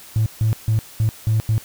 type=tone bursts at uneven times; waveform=triangle; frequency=110 Hz; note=A2; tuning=in tune; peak=-11 dBFS; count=6; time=0.16-0.26 / 0.41-0.53 / 0.68-0.79 / 1-1.09 / 1.27-1.4 / 1.49-1.58 s; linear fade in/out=0 ms; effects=tanh soft clip ceiling -11 dBFS + white hiss -42 dBFS RMS until 1.64 s